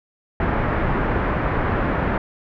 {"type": "low-pass noise", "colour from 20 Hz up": "pink", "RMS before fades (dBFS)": -21, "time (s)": [0.4, 2.18], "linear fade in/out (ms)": 2, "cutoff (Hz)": 1900, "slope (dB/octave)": 24, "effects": []}